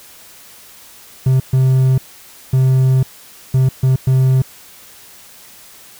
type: tone bursts at uneven times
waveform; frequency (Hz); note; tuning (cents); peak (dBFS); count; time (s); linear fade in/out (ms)
triangle; 130.81; C3; 0; -7; 6; 1.26-1.4 / 1.53-1.98 / 2.53-3.03 / 3.54-3.69 / 3.83-3.96 / 4.07-4.42; 5
effects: white hiss -41 dBFS RMS until 5.99 s